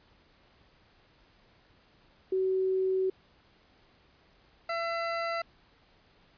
sine / 20% pulse tone pair in turn, 377.5 / 672.6 Hz, F#4 / E5, +35 / +35 cents, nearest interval minor seventh, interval 1000 cents, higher second, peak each -25 dBFS, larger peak neither, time 2.32-3.1 / 4.69-5.42 s, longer first, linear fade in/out 5 ms, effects pink hiss -63 dBFS RMS until 6.37 s + resampled to 11025 Hz

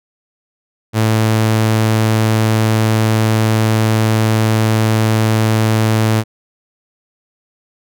sawtooth tone, 110 Hz, A2, in tune, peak -7 dBFS, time 0.93-6.24 s, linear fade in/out 50 ms, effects none

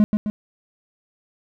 triangle tone with echo, 210.8 Hz, G#3, 26 cents sharp, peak -9 dBFS, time 0-0.04 s, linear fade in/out 0 ms, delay 130 ms, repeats 2, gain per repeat -5 dB, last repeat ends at 0.3 s, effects none

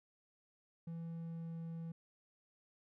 triangle tone with pitch glide, 166.3 to 165.25 Hz, E3 to E3, +16 to +5 cents, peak -40 dBFS, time 0.87-1.92 s, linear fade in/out 5 ms, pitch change -11 cents, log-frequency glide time 1.01-1.58 s, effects none

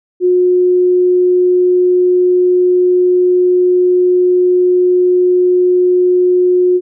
sine tone, 361.3 Hz, F#4, 41 cents flat, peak -7 dBFS, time 0.2-6.81 s, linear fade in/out 50 ms, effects none

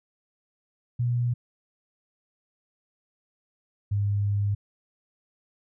sine tone pair in turn, 121.1 / 101.62 Hz, B2 / G#2, -34 / -37 cents, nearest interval minor third, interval 303 cents, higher first, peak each -22 dBFS, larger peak neither, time 0.99-1.34 / 3.91-4.55 s, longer second, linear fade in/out 10 ms, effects none

